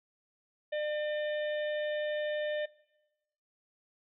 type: harmonic tone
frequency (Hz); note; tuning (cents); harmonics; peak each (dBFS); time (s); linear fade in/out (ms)
601; D5; +40; 1 / 3 / 4 / 5 / 6; -31 / -41 / -51 / -49 / -49; 0.72-2.66; 10
effects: noise-tail reverb RT60 1.0 s tail -21 dB re dry